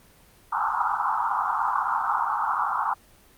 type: band-pass noise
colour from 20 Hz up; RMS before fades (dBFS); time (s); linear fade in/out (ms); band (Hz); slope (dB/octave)
pink; -25; 0.52-2.94; 10; 790 to 1400; 96
effects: pink hiss -55 dBFS RMS until 3.37 s + Opus 24 kbps